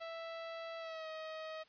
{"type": "tone with pitch glide", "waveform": "sawtooth", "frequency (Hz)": [660, 632], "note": ["E5", "D#5"], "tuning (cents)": [2, 27], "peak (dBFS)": -39, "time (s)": [0, 1.64], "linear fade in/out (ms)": 20, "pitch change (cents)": -75, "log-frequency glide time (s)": [0.79, 1.08], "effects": ["white hiss -67 dBFS RMS until 1.68 s", "resampled to 11025 Hz"]}